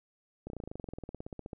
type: slowing click train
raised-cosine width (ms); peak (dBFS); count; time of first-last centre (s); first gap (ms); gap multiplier
2; -27; 23; 0.47-1.532; 31; 1.04
effects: none